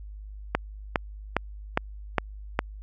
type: click train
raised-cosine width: 0.5 ms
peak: -6 dBFS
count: 6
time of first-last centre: 0.55-2.591 s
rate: 2.45 Hz
effects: added 51 Hz sine -38 dBFS peak until 2.82 s